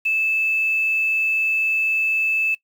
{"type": "tone with quantisation", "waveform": "sine", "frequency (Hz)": 2624, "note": "E7", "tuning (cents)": -9, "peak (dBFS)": -17, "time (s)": [0.05, 2.55], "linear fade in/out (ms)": 10, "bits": 7, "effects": ["noise-tail reverb RT60 0.1 s tail -19 dB re dry"]}